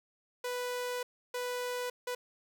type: tone bursts at uneven times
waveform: sawtooth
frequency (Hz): 493.9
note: B4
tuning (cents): 0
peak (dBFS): -30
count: 3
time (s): 0.44-1.03 / 1.34-1.9 / 2.07-2.15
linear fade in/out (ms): 5
effects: none